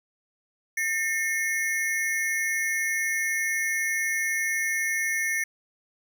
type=ring-modulated tone; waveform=square; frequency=1986 Hz; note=B6; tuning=9 cents sharp; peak=-22 dBFS; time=0.77-5.44 s; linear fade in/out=5 ms; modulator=176 Hz; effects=none